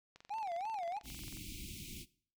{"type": "click train", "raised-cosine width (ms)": 0.2, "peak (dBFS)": -37, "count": 28, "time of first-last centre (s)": [0.16, 1.371], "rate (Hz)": 22.3}
{"type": "tone with vibrato", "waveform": "triangle", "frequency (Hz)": 779, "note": "G5", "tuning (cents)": -11, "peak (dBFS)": -35, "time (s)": [0.3, 0.99], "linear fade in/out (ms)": 10, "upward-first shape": "sine", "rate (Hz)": 3.1, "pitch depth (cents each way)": 250}
{"type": "band-stop noise", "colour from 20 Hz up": "pink", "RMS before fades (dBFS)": -47, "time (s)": [1.03, 2.06], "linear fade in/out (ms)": 50, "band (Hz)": [360, 2200], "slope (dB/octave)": 96}
{"effects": ["noise-tail reverb RT60 0.5 s tail -19 dB re dry"]}